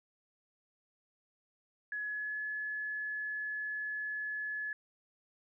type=tone with pitch glide; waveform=sine; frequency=1691 to 1708.7 Hz; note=G#6 to G#6; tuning=+31 to +49 cents; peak=-35 dBFS; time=1.92-4.73 s; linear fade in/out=2 ms; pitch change=+18 cents; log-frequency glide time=2.04-2.4 s; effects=none